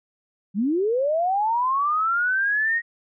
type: linear sweep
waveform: sine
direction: up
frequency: 180.7 to 1890 Hz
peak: -19 dBFS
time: 0.54-2.82 s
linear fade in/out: 50 ms
effects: none